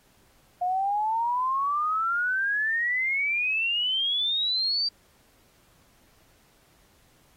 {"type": "exponential sweep", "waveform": "sine", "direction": "up", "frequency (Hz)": [710, 4699], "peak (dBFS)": -23, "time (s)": [0.61, 4.89], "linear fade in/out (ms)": 10, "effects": ["pink hiss -62 dBFS RMS until 7.36 s", "AAC 48 kbps"]}